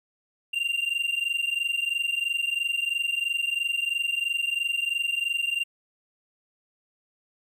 triangle tone pair together, 2771 / 2794 Hz, F7 / F7, -14 / 0 cents, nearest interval unison, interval 14 cents, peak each -26 dBFS, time 0.53-5.64 s, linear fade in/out 10 ms, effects none

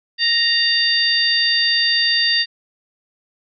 harmonic tone with a mistuned harmonic, 932.3 Hz, A#5, in tune, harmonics 2 / 3 / 4 / 5, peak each -20 / -23 / -21 / -17 dBFS, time 0.18-2.46 s, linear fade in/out 50 ms, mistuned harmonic 4, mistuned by -47 cents, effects none

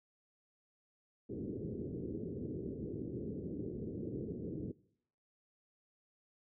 white low-pass noise, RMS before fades -41 dBFS, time 1.29-4.72 s, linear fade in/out 10 ms, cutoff 430 Hz, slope 48 dB/octave, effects noise-tail reverb RT60 0.7 s tail -22 dB re dry + high-pass 80 Hz 12 dB/octave

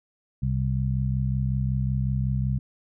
harmonic tone, 65.41 Hz, C2, in tune, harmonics 1 / 2 / 3, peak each -28 / -24 / -31 dBFS, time 0.42-2.59 s, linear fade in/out 10 ms, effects none

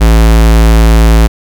square tone, 55.5 Hz, A1, 16 cents sharp, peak -3 dBFS, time 0-1.28 s, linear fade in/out 20 ms, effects none

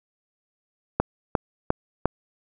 click train, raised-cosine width 1 ms, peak -5 dBFS, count 4, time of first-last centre 1-2.056 s, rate 2.84 Hz, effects none

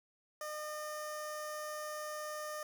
15% pulse tone with notch filter, 607 Hz, D#5, 43 cents flat, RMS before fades -42 dBFS, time 0.41-2.63 s, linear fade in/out 2 ms, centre 2600 Hz, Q 1.2, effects none

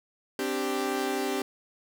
sawtooth chord, C suspended second, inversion none, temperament equal, 261.6 / 293.7 / 392 Hz, C4 / D4 / G4, 0 / 0 / 0 cents, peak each -29 / -30 / -26 dBFS, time 0.39-1.42 s, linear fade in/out 2 ms, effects none

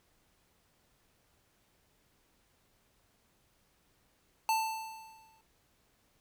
square tone with exponential decay, 886 Hz, A5, 12 cents sharp, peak -26 dBFS, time 4.49-5.41 s, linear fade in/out 1 ms, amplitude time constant 200 ms, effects pink hiss -71 dBFS RMS until 6.2 s

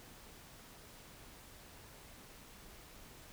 silence, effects pink hiss -56 dBFS RMS until 3.32 s

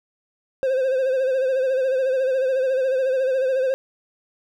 triangle tone with vibrato, 523.3 Hz, C5, in tune, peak -16 dBFS, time 0.63-3.74 s, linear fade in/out 0 ms, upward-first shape sine, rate 14 Hz, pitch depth 55 cents each way, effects none

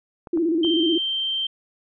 clicks, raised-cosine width 1 ms, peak -24 dBFS, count 3, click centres 0.272 / 0.374 / 0.648 s
sine tone with vibrato, 329.6 Hz, E4, in tune, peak -18 dBFS, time 0.33-0.98 s, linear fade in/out 5 ms, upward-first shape square, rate 16 Hz, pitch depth 77 cents each way
sine tone, 3136 Hz, G7, in tune, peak -22 dBFS, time 0.63-1.47 s, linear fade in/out 5 ms
effects none

